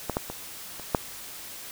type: clicks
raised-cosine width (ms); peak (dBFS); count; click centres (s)
1; -13 / -11 / -20 / -26 / -6; 5; 0.097 / 0.169 / 0.3 / 0.797 / 0.948
effects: white hiss -41 dBFS RMS until 1.71 s